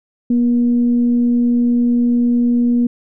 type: tone with frequency modulation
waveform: sine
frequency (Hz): 240.5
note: B3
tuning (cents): -46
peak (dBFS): -11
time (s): 0.3-2.87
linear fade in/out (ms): 5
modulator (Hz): 236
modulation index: 0.21
effects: none